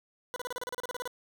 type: tone bursts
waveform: 20% pulse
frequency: 496.1 Hz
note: B4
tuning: 8 cents sharp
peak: -29 dBFS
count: 14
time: 0.34-1.076 s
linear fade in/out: 0 ms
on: 21 ms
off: 34 ms
effects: none